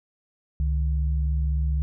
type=tone pair together; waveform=sine; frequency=68.49 / 152.3 Hz; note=C#2 / D#3; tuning=-20 / -37 cents; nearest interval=octave + major second; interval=1383 cents; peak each=-21 / -31 dBFS; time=0.6-1.82 s; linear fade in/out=0 ms; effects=none